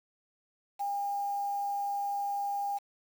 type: tone with quantisation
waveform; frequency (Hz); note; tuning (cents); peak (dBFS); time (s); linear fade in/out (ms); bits
sine; 806; G5; +48; -30; 0.79-2.79; 20; 8
effects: none